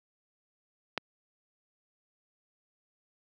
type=click; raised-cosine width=0.3 ms; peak=-13 dBFS; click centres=0.977 s; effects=high-pass 200 Hz 12 dB/octave